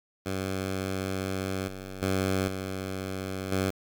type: tone with level steps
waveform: 10% pulse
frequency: 95 Hz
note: F#2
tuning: 46 cents sharp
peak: -21 / -30 / -17 / -24 / -17 dBFS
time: 0.25-3.71 s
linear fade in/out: 20 ms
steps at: 1.68 / 2.02 / 2.48 / 3.52 s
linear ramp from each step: 2 ms
effects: 8-bit